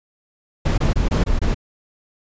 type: noise bursts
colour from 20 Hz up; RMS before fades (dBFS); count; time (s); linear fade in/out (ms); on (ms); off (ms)
brown; -17; 6; 0.65-1.545; 10; 130; 23
effects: resampled to 16000 Hz